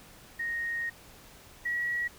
sine tone pair in turn, 1864.7 / 1920.4 Hz, A#6 / B6, 0 / -49 cents, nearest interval minor second, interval 51 cents, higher second, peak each -30 / -28 dBFS, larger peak second, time 0.39-0.9 / 1.65-2.08 s, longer first, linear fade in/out 10 ms, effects pink hiss -53 dBFS RMS until 2.18 s

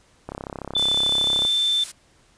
click train, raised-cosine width 1 ms, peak -17 dBFS, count 40, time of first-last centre 0.29-1.451 s, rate 33.6 Hz
sine tone with pitch glide, 3520 to 3547 Hz, A7 to A7, 0 to +13 cents, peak -18 dBFS, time 0.75-1.84 s, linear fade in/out 5 ms, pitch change +13 cents, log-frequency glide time 1.13-1.52 s
blue noise, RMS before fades -32 dBFS, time 0.77-1.92 s, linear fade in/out 10 ms
effects pink hiss -58 dBFS RMS until 2.37 s + resampled to 22050 Hz

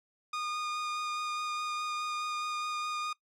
sawtooth tone with vibrato, 1224 Hz, D#6, 29 cents flat, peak -29 dBFS, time 0.33-3.13 s, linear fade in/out 5 ms, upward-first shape sine, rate 4.8 Hz, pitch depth 9 cents each way, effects noise-tail reverb RT60 0.1 s tail -20 dB re dry + low-pass 6000 Hz 12 dB/octave

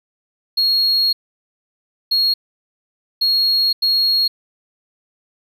triangle tone bursts at uneven times, 4296 Hz, C8, 45 cents sharp, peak -11 dBFS, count 4, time 0.57-1.13 / 2.11-2.34 / 3.21-3.73 / 3.82-4.28 s, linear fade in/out 10 ms, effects tanh soft clip ceiling -8 dBFS

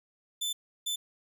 sawtooth tone bursts at uneven times, 3523 Hz, A7, 1 cent sharp, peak -27 dBFS, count 2, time 0.41-0.53 / 0.86-0.96 s, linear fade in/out 10 ms, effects none

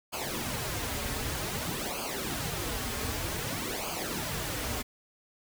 pink noise with flanger, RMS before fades -34 dBFS, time 0.12-4.83 s, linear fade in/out 20 ms, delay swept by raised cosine 0.53 to 6.03 ms, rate 0.53 Hz, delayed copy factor -0.75, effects none

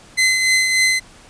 sawtooth tone with tremolo, 2049 Hz, C7, 37 cents flat, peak -8 dBFS, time 0.17-1 s, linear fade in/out 20 ms, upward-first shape triangle, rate 3.4 Hz, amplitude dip 45%, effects pink hiss -45 dBFS RMS until 1.29 s + resampled to 22050 Hz

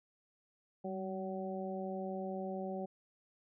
harmonic tone with a mistuned harmonic, 188.8 Hz, F#3, 35 cents sharp, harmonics 1 / 2 / 3 / 4, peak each -41 / -43 / -43 / -45 dBFS, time 0.84-2.86 s, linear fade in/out 10 ms, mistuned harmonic 1, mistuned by +36 cents, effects none

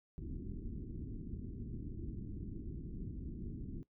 pink low-pass noise, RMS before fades -44 dBFS, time 0.18-3.83 s, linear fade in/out 0 ms, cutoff 350 Hz, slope 48 dB/octave, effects noise-tail reverb RT60 0.1 s tail -18 dB re dry

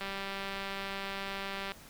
click train, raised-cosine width 0.3 ms, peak -22 dBFS, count 336, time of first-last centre 0.01-1.719 s, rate 196 Hz, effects pink hiss -53 dBFS RMS until 1.89 s

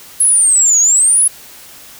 sine exponential two-way sweep, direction down then up, 10800 to 6560 to 10800 Hz, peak -7 dBFS, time 0.2-1.28 s, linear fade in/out 5 ms, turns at 0.8 s, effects white hiss -37 dBFS RMS until 1.99 s

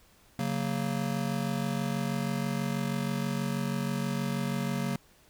square chord, F# major, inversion second, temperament just, 138.75 / 185 / 231.2 Hz, C#3 / F#3 / A#3, +2 / 0 / -14 cents, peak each -34 dBFS, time 0.39-4.96 s, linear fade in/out 2 ms, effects pink hiss -61 dBFS RMS until 5.29 s

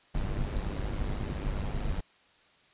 brown noise with amplitude modulation, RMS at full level -29 dBFS, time 0.14-2.01 s, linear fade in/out 10 ms, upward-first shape sine, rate 101 Hz, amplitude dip 60%, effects white hiss -62 dBFS RMS until 2.73 s + resampled to 8000 Hz

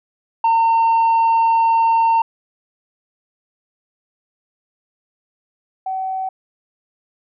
sine tone pair in turn, 911 / 759.2 Hz, A#5 / F#5, -40 / +44 cents, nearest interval minor third, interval 316 cents, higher first, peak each -9 / -20 dBFS, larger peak first, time 0.44-2.22 / 5.86-6.29 s, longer first, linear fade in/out 5 ms, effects tanh soft clip ceiling -11 dBFS

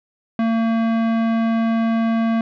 sine tone with tanh clipping, 227 Hz, A#3, 46 cents flat, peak -18 dBFS, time 0.39-2.41 s, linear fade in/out 2 ms, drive 18 dB, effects none

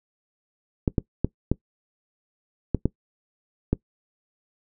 clicks, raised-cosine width 3 ms, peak -7 dBFS, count 7, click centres 0.878 / 0.982 / 1.246 / 1.516 / 2.747 / 2.856 / 3.73 s, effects noise-tail reverb RT60 0.1 s tail -21 dB re dry

